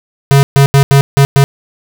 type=tone bursts at uneven times; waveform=square; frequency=138.9 Hz; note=C#3; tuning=4 cents sharp; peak=-4 dBFS; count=6; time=0.31-0.43 / 0.56-0.66 / 0.74-0.83 / 0.91-1.01 / 1.17-1.25 / 1.36-1.44 s; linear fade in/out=0 ms; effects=none